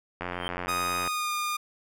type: click train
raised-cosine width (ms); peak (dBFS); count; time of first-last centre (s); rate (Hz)
0.5; -17; 78; 0.21-1.075; 89
type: tone with exponential growth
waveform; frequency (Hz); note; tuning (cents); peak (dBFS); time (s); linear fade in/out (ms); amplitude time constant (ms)
triangle; 3135; G7; -1; -27; 0.33-0.48; 1; 31
type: tone with pitch glide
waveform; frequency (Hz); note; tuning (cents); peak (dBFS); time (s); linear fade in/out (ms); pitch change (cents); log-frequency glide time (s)
sawtooth; 1244.5 to 1213.3; D#6 to D#6; 0 to -44; -24; 0.68-1.57; 10; -44; 1-1.32
effects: none